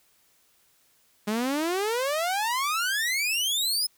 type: exponential sweep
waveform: sawtooth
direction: up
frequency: 204.1 to 5210 Hz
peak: -21 dBFS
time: 1.27-3.87 s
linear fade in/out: 10 ms
effects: white hiss -64 dBFS RMS until 3.97 s